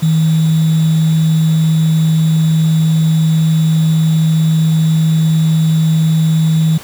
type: tone with sample-and-hold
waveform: sine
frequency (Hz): 159.8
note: D#3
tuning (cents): +47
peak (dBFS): -8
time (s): 0.02-6.78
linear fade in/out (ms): 10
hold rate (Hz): 3675
effects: pink hiss -33 dBFS RMS until 6.83 s + high-pass 80 Hz 12 dB/octave